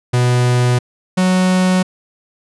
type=tone pair in turn; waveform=45% pulse; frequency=123.47 / 184.57 Hz; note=B2 / F#3; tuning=0 / -4 cents; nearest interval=perfect fifth; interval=696 cents; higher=second; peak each=-11 dBFS; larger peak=neither; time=0.13-0.79 / 1.17-1.83 s; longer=neither; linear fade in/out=10 ms; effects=resampled to 24000 Hz